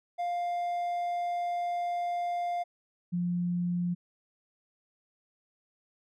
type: tone pair in turn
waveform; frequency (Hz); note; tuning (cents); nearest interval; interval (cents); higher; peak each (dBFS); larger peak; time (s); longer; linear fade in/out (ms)
triangle / sine; 701 / 175.86; F5 / F3; +6 / +12; 2 octaves; 2394; first; -27; neither; 0.18-2.64 / 3.12-3.95; first; 20
effects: none